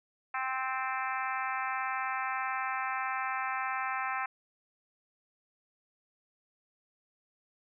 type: harmonic tone with a mistuned harmonic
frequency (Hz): 261.6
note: C4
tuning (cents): 0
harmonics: 3 / 4 / 5 / 6 / 7 / 8 / 9 / 10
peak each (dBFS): -37 / -37 / -37 / -41 / -40 / -43 / -43 / -46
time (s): 0.34-4.26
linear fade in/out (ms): 5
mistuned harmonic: 7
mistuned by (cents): -20
effects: none